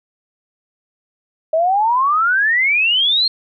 sine exponential sweep, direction up, 622.3 to 4280 Hz, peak -12 dBFS, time 1.53-3.28 s, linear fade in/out 5 ms, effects none

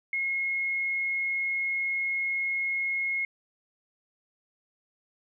sine tone, 2162 Hz, C#7, 44 cents flat, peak -26 dBFS, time 0.13-3.25 s, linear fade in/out 2 ms, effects none

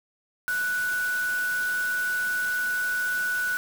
sine tone in noise, 1480 Hz, F#6, in tune, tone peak -24 dBFS, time 0.48-3.57 s, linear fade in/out 0 ms, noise white, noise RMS -38 dBFS, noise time 0.48-3.57 s, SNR +11 dB, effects none

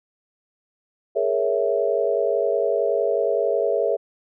sine chord, A# half-diminished seventh, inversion third, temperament equal, 415.3 / 466.2 / 554.4 / 659.3 Hz, G#4 / A#4 / C#5 / E5, 0 / 0 / 0 / 0 cents, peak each -24 dBFS, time 1.15-3.97 s, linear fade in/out 20 ms, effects none

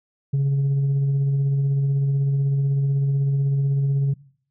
sine tone with tremolo, 138.59 Hz, C#3, in tune, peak -14 dBFS, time 0.33-4.14 s, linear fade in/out 10 ms, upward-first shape sine, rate 16 Hz, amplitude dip 25%, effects noise-tail reverb RT60 0.6 s tail -23 dB re dry + tanh soft clip ceiling -16 dBFS

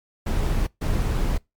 brown noise bursts at uneven times, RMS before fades -22 dBFS, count 2, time 0.26-0.67 / 0.81-1.38 s, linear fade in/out 10 ms, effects noise-tail reverb RT60 0.2 s tail -24 dB re dry + MP3 96 kbps

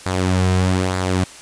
sawtooth tone with flanger, 92.5 Hz, F#2, in tune, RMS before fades -18 dBFS, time 0.06-1.24 s, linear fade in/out 0 ms, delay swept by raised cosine 0.33 to 3.53 ms, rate 1.1 Hz, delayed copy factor -0.5, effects white hiss -39 dBFS RMS until 1.41 s + resampled to 22050 Hz

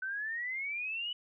sine exponential sweep, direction up, 1509 to 2985 Hz, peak -34 dBFS, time 0.02-1.13 s, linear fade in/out 5 ms, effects none

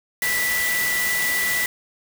sine tone in noise, 1970 Hz, B6, 5 cents flat, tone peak -21 dBFS, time 0.22-1.66 s, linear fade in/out 2 ms, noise white, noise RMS -26 dBFS, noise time 0.22-1.66 s, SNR +2 dB, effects none

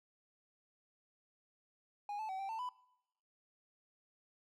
triangle tone with pitch steps, 822 / 871 / 762 / 781 / 893 / 996 Hz, G#5 / A5 / G5 / G5 / A5 / B5, -18 / -18 / -49 / -7 / +25 / +14 cents, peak -37 dBFS, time 2.09-2.69 s, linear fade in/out 2 ms, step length 100 ms, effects noise-tail reverb RT60 0.8 s tail -21 dB re dry

